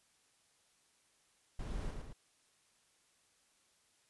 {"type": "noise with echo", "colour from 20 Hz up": "brown", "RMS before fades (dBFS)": -41, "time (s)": [1.59, 1.91], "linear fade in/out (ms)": 5, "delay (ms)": 110, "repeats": 2, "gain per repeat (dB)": -4, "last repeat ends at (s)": 2.13, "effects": ["white hiss -72 dBFS RMS until 4.09 s", "resampled to 24000 Hz"]}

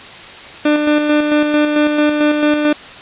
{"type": "tone with tremolo", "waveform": "30% pulse", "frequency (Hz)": 298.6, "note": "D4", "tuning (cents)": 29, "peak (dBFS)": -7, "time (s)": [0.65, 2.73], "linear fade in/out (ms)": 5, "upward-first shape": "square", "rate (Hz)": 4.5, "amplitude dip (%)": 40, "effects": ["white hiss -33 dBFS RMS until 3.01 s", "resampled to 8000 Hz"]}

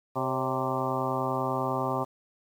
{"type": "harmonic tone with a mistuned harmonic", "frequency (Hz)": 130, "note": "C3", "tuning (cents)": -11, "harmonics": [1, 2, 3, 4, 5, 6, 7, 8, 9], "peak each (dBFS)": [-35, -35, -35, -35, -35, -35, -35, -35, -35], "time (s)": [0.15, 2.05], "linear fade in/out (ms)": 20, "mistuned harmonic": 4, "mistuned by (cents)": 64, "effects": ["9-bit"]}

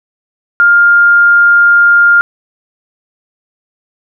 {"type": "tone", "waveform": "sine", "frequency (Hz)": 1405, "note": "F6", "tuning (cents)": 10, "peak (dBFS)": -3, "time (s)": [0.6, 2.21], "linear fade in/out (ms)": 0, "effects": []}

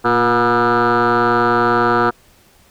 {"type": "tone with frequency modulation", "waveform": "sine", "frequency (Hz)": 844, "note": "G#5", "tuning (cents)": 28, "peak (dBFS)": -9, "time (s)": [0.04, 2.11], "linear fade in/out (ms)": 20, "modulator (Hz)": 122, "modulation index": 5.1, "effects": ["tanh soft clip ceiling -10 dBFS", "pink hiss -51 dBFS RMS until 2.7 s"]}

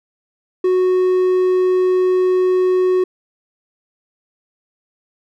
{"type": "tone", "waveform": "triangle", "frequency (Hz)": 368.3, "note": "F#4", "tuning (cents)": -8, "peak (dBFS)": -10, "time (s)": [0.64, 3.04], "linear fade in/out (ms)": 5, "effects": []}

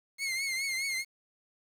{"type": "tone with vibrato", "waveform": "sawtooth", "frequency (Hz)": 2144, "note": "C7", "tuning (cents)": 42, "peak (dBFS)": -27, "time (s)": [0.18, 1.05], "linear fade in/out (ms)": 50, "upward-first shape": "triangle", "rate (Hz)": 4.8, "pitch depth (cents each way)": 76, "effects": ["low-pass 12000 Hz 12 dB/octave", "9-bit"]}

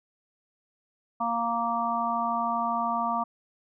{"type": "harmonic tone", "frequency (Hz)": 233.1, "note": "A#3", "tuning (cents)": 0, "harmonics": [1, 3, 4, 5], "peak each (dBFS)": [-34, -30, -30, -29], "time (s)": [1.2, 3.24], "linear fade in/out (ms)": 10, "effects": []}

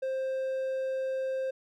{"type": "tone with hard clipping", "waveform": "triangle", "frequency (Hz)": 527, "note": "C5", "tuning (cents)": 12, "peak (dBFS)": -30, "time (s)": [0.02, 1.51], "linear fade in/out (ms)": 10, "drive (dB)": 6, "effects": []}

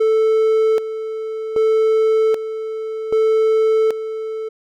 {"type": "tone with tremolo", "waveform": "triangle", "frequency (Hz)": 440, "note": "A4", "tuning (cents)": 0, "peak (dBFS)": -10, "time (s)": [0, 4.49], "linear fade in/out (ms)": 10, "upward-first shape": "square", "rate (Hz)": 0.64, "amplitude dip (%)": 70, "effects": []}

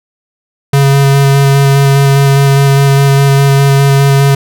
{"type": "tone with vibrato", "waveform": "square", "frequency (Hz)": 138.59, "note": "C#3", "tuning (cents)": 0, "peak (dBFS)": -5, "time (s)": [0.73, 4.35], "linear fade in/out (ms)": 5, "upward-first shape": "square", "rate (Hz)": 4.9, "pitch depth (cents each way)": 10, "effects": []}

